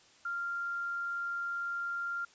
sine tone, 1391 Hz, F6, 7 cents flat, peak -33 dBFS, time 0.25-2.25 s, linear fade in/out 5 ms, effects white hiss -61 dBFS RMS until 2.34 s + resampled to 16000 Hz

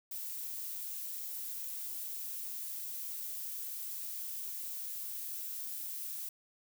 violet noise, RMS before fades -41 dBFS, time 0.11-6.29 s, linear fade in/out 5 ms, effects none

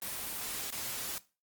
white noise with dropouts, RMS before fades -38 dBFS, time 0.02-1.18 s, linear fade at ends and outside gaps 0 ms, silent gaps 0.704-0.725 s, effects noise-tail reverb RT60 0.3 s tail -18 dB re dry + Opus 24 kbps

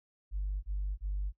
sine tone bursts, 49 Hz, G1, in tune, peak -30 dBFS, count 3, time 0.31-1.326 s, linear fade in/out 50 ms, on 320 ms, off 28 ms, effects noise-tail reverb RT60 0.1 s tail -24 dB re dry + tanh soft clip ceiling -27 dBFS

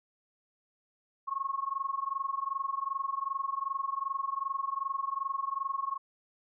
sine tone with amplitude modulation, 1090 Hz, C#6, 29 cents flat, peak -27 dBFS, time 1.27-5.98 s, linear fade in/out 20 ms, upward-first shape sine, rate 22.6 Hz, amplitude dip 90%, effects none

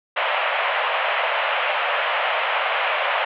pink band-pass noise, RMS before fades -22 dBFS, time 0.16-3.25 s, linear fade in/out 10 ms, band 550 to 3100 Hz, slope 48 dB/octave, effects none

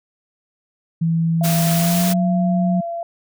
sine tone with pitch glide, 164.81 to 181.81 Hz, E3 to F#3, 0 to -30 cents, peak -15 dBFS, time 1.01-2.81 s, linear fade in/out 10 ms, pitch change +170 cents, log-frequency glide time 1.72-2.08 s
sine tone, 680 Hz, F5, 46 cents flat, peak -23 dBFS, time 1.41-3.03 s, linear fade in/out 2 ms
white noise, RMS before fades -24 dBFS, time 1.43-2.14 s, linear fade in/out 20 ms
effects none

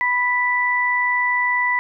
sine tone pair together, 987.8 / 1975.6 Hz, B5 / B6, 0 / 0 cents, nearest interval octave, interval 1200 cents, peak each -21 / -18 dBFS, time 0.01-1.79 s, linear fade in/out 0 ms, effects none

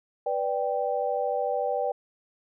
sine chord, G major, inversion first, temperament equal, 493.9 / 587.3 / 784 Hz, B4 / D5 / G5, 0 / 0 / 0 cents, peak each -29 dBFS, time 0.26-1.92 s, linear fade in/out 5 ms, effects none

